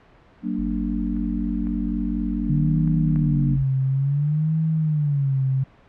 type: chord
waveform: sine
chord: Gb augmented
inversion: none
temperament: equal with one note detuned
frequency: 189.1 / 233.1 / 293.7 Hz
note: Gb3 / Bb3 / D4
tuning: +38 / 0 / 0 cents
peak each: -27 / -26 / -28 dBFS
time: 0.42-3.58 s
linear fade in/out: 50 ms
type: tone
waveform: sine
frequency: 49 Hz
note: G1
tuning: in tune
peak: -28 dBFS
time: 0.58-3.64 s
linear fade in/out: 10 ms
type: clicks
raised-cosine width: 0.5 ms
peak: -34 / -29 / -30 / -25 dBFS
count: 4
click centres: 1.167 / 1.67 / 2.876 / 3.16 s
type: tone with vibrato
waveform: sine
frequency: 145.6 Hz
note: D3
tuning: 15 cents flat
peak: -18 dBFS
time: 2.49-5.64 s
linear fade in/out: 10 ms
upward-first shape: sine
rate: 0.58 Hz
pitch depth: 160 cents each way
effects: pink hiss -52 dBFS RMS until 5.88 s + low-pass 2000 Hz 12 dB/octave